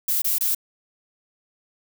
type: noise bursts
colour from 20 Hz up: violet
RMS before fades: -22 dBFS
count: 3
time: 0.08-0.548 s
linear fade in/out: 5 ms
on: 140 ms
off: 24 ms
effects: none